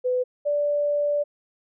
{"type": "tone pair in turn", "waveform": "sine", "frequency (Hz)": [502, 583.7], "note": ["B4", "D5"], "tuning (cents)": [28, -11], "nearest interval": "minor third", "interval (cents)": 261, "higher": "second", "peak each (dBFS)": [-20, -20], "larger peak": "neither", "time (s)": [[0.04, 0.24], [0.45, 1.24]], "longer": "second", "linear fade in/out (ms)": 20, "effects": []}